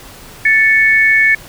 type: tone pair together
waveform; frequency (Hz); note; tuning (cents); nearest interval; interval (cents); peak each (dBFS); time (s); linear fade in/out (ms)
sine; 1760 / 2217; A6 / C#7; 0 / 0; major third; 400; -10; 0.45-1.35; 5
effects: pink hiss -36 dBFS RMS until 1.48 s